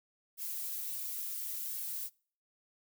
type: noise with flanger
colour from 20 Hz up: violet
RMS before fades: -39 dBFS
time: 0.37-2.1 s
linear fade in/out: 50 ms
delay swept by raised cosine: 1.8 to 4.6 ms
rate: 0.72 Hz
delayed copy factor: +0.85
effects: noise-tail reverb RT60 0.5 s tail -26 dB re dry